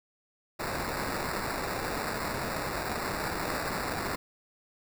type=noise with sample-and-hold; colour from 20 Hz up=blue; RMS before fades=-33 dBFS; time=0.59-4.16 s; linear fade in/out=10 ms; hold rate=3150 Hz; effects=none